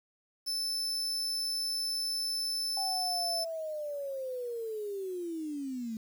40% pulse tone, 5274 Hz, E8, in tune, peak -30 dBFS, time 0.46-3.45 s, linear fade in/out 20 ms
sine linear sweep, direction down, 784 to 216.4 Hz, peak -34 dBFS, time 2.77-5.97 s, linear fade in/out 2 ms
effects 9-bit

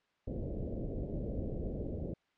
pink low-pass noise, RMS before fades -38 dBFS, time 0.27-2.14 s, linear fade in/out 5 ms, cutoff 590 Hz, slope 48 dB/octave, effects white hiss -75 dBFS RMS until 2.37 s + low-pass 3000 Hz 12 dB/octave

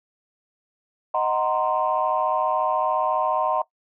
sine chord, C half-diminished seventh, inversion first, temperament equal with one note detuned, 622.3 / 746 / 932.3 / 1046.5 Hz, Eb5 / Gb5 / Bb5 / C6, 0 / +14 / 0 / 0 cents, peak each -25 dBFS, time 1.14-3.62 s, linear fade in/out 5 ms, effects noise-tail reverb RT60 0.1 s tail -18 dB re dry + tanh soft clip ceiling -10 dBFS

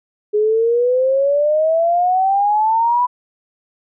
sine exponential sweep, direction up, 415.3 to 996 Hz, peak -12 dBFS, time 0.33-3.07 s, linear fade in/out 20 ms, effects none

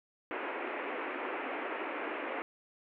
pink band-pass noise, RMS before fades -38 dBFS, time 0.31-2.42 s, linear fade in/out 0 ms, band 280 to 2600 Hz, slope 48 dB/octave, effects none

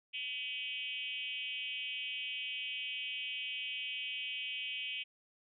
sine tone with frequency modulation, 2794 Hz, F7, in tune, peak -37 dBFS, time 0.13-5.04 s, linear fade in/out 20 ms, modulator 259 Hz, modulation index 1.7, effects none

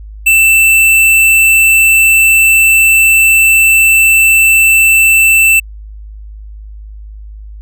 square tone, 2664 Hz, E7, 18 cents sharp, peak -5 dBFS, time 0.26-5.6 s, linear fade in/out 10 ms, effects added 52 Hz sine -26 dBFS peak until 7.61 s

